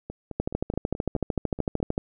two click trains, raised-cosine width 2 ms, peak -11 / -21 dBFS, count 22 / 9, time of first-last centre 0.4-1.979 / 0.1-1.802 s, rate 13.3 / 4.7 Hz, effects none

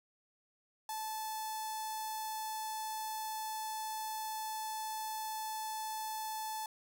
sawtooth tone with notch filter, 871 Hz, A5, 18 cents flat, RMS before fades -40 dBFS, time 0.89-6.66 s, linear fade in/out 2 ms, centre 2200 Hz, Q 0.53, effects none

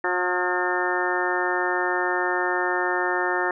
harmonic tone with a mistuned harmonic, 180 Hz, F#3, 47 cents flat, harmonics 2 / 3 / 4 / 5 / 6 / 7 / 8 / 9 / 10, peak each -27 / -33 / -30 / -29 / -33 / -33 / -31 / -33 / -27 dBFS, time 0.04-3.51 s, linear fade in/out 2 ms, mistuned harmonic 8, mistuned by -32 cents, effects none

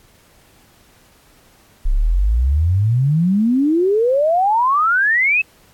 sine exponential sweep, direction up, 30.73 to 2637 Hz, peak -12 dBFS, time 1.85-5.42 s, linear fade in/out 10 ms, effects pink hiss -52 dBFS RMS until 5.73 s + AAC 64 kbps

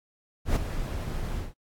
brown noise with ADSR envelope, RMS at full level -20 dBFS, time 0.45-1.54 s, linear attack 110 ms, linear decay 12 ms, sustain -11 dB, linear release 170 ms, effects AAC 64 kbps

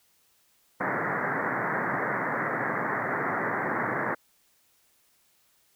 white band-pass noise, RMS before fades -29 dBFS, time 0.8-4.15 s, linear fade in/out 10 ms, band 110 to 2000 Hz, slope 96 dB/octave, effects white hiss -66 dBFS RMS until 5.75 s

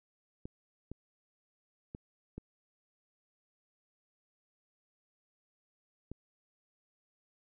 clicks, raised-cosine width 3 ms, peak -29 dBFS, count 5, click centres 0.455 / 0.916 / 1.949 / 2.38 / 6.116 s, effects none

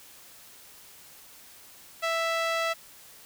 sawtooth tone with band-pass filter, 660 Hz, E5, 2 cents sharp, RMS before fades -28 dBFS, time 2.02-2.74 s, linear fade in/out 20 ms, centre 2000 Hz, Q 0.65, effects white hiss -51 dBFS RMS until 3.25 s

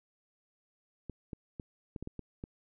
clicks, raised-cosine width 3 ms, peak -27 dBFS, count 8, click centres 1.097 / 1.332 / 1.598 / 1.962 / 2.026 / 2.074 / 2.193 / 2.439 s, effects none

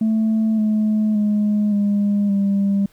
sine tone with pitch steps, 220 / 214.5 / 209.1 / 203.8 / 198.73 Hz, A3 / A3 / G#3 / G#3 / G3, 0 / -44 / +12 / -32 / +24 cents, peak -13 dBFS, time 0.01-2.86 s, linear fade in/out 5 ms, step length 570 ms, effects tanh soft clip ceiling -13 dBFS + pink hiss -56 dBFS RMS until 2.92 s

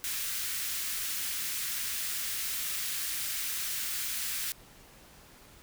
white high-pass noise, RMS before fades -34 dBFS, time 0.04-4.52 s, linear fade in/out 0 ms, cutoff 1400 Hz, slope 24 dB/octave, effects pink hiss -55 dBFS RMS until 5.62 s

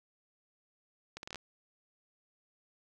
accelerating click train, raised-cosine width 0.2 ms, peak -25 dBFS, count 7, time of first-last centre 1.17-1.358 s, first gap 61 ms, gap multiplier 0.72, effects none

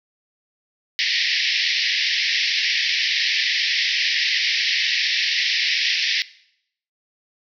pink band-pass noise, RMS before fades -21 dBFS, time 0.99-6.22 s, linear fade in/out 0 ms, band 1800 to 5500 Hz, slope 96 dB/octave, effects noise-tail reverb RT60 0.7 s tail -19 dB re dry

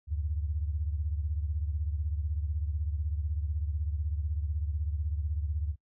sine beating tone pair, 73.42 / 89.42 Hz, D2 / F2, 0 / +41 cents, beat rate 16 Hz, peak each -30 / -36 dBFS, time 0.07-5.76 s, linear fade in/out 50 ms, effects noise-tail reverb RT60 0.1 s tail -22 dB re dry

